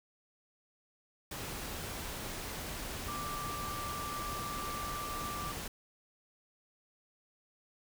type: tone in noise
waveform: sine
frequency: 1174.7 Hz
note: D6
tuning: in tune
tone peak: -39 dBFS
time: 3.08-5.52 s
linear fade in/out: 5 ms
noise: pink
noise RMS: -41 dBFS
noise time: 1.31-5.68 s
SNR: -1 dB
effects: none